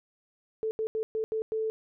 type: tone bursts at uneven times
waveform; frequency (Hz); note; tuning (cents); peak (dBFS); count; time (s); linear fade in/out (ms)
sine; 440; A4; 0; -27; 6; 0.63-0.71 / 0.79-0.87 / 0.95-1.03 / 1.15-1.24 / 1.32-1.42 / 1.52-1.7; 0
effects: none